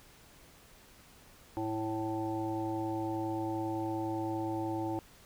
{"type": "harmonic tone with a mistuned harmonic", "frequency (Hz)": 110, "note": "A2", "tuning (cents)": 0, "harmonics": [1, 3, 5, 7, 8], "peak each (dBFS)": [-41, -34, -43, -41, -41], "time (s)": [1.57, 4.99], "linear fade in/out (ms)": 0, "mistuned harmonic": 1, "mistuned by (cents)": -41, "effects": ["pink hiss -58 dBFS RMS until 5.25 s"]}